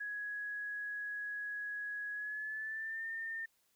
sine tone with pitch glide, 1671 to 1811.7 Hz, G#6 to A#6, +10 to -50 cents, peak -38 dBFS, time 0-3.46 s, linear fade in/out 10 ms, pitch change +140 cents, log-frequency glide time 2.13-3.06 s, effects white hiss -75 dBFS RMS until 3.75 s

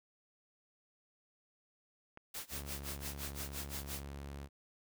clicks, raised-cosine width 0.5 ms, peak -35 / -33 dBFS, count 2, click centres 2.174 / 2.888 s
white noise with tremolo, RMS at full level -42 dBFS, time 2.34-4.03 s, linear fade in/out 5 ms, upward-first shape sine, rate 5.8 Hz, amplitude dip 95%
sawtooth tone, 70.2 Hz, C#2, 22 cents sharp, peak -40 dBFS, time 2.5-4.49 s, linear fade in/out 50 ms
effects none

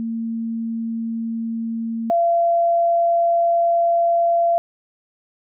sine tone pair in turn, 227.7 / 682.3 Hz, A#3 / F5, -40 / -41 cents, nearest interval octave + perfect fifth, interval 1899 cents, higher second, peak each -22 / -14 dBFS, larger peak second, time 0-2.1 / 2.1-4.58 s, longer second, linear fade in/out 0 ms, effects none

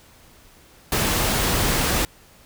pink noise, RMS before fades -21 dBFS, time 0.92-2.05 s, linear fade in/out 2 ms, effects pink hiss -51 dBFS RMS until 2.45 s

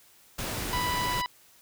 pink noise, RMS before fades -33 dBFS, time 0.38-1.22 s, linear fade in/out 10 ms
harmonic tone, 987.8 Hz, B5, in tune, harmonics 1 / 2 / 3 / 4 / 5, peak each -29 / -35 / -39 / -41 / -43 dBFS, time 0.73-1.26 s, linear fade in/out 0 ms
effects white hiss -58 dBFS RMS until 1.61 s

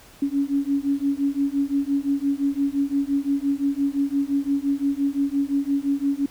sine beating tone pair, 277.2 / 283 Hz, C#4 / C#4, 0 / +36 cents, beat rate 5.8 Hz, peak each -23 dBFS, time 0.22-6.26 s, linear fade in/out 5 ms, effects pink hiss -49 dBFS RMS until 6.3 s

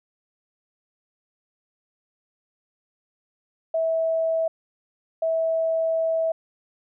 sine tone pair in turn, 651 / 651 Hz, E5 / E5, -22 / -22 cents, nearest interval unison, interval 0 cents, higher neither, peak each -20 dBFS, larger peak neither, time 3.74-4.48 / 5.22-6.32 s, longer second, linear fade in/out 5 ms, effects none

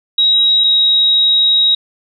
sine tone pair in turn, 3826 / 3807 Hz, A#7 / A#7, +44 / +36 cents, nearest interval unison, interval 8 cents, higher first, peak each -8 dBFS, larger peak neither, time 0.18-0.64 / 0.64-1.75 s, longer second, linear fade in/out 5 ms, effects none

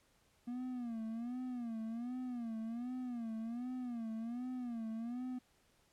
triangle tone with vibrato, 237.5 Hz, A#3, 33 cents sharp, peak -37 dBFS, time 0.47-5.39 s, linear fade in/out 10 ms, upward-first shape sine, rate 1.3 Hz, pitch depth 120 cents each way, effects pink hiss -72 dBFS RMS until 5.92 s + low-pass 12000 Hz 12 dB/octave

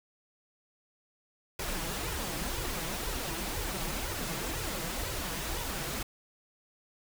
pink noise with flanger, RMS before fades -35 dBFS, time 1.59-6.03 s, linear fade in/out 5 ms, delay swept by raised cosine 2 to 6.2 ms, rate 2 Hz, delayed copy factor +0.7, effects none

